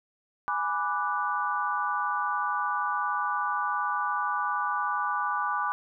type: chord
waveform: sine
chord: G# half-diminished seventh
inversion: none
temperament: equal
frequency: 830.6 / 987.8 / 1174.7 / 1480 Hz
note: G#5 / B5 / D6 / F#6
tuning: 0 / 0 / 0 / 0 cents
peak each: -33 / -32 / -29 / -33 dBFS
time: 0.48-5.72 s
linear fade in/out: 0 ms
effects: none